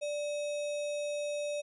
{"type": "tone with sample-and-hold", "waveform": "sine", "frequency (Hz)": 587.3, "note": "D5", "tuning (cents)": 0, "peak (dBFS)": -32, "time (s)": [0.01, 1.62], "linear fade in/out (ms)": 20, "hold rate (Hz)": 3150, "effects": ["resampled to 24000 Hz"]}